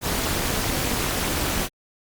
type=noise with amplitude modulation; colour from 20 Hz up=pink; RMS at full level=-21 dBFS; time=0.01-1.69 s; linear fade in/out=50 ms; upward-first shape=sine; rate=225 Hz; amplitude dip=80%; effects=Opus 48 kbps